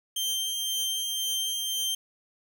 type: tone with tremolo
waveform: sawtooth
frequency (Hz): 3151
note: G7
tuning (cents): +8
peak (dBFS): -23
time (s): 0.16-1.95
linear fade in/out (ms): 5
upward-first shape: triangle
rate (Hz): 1.9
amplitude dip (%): 30
effects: 9-bit